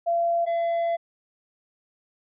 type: tone pair in turn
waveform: sine / triangle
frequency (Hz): 682 / 676.9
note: F5 / E5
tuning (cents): -41 / +46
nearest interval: unison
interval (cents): 13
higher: first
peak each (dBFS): -20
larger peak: neither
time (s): 0.06-0.46 / 0.46-0.97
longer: second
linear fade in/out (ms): 20
effects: resampled to 8000 Hz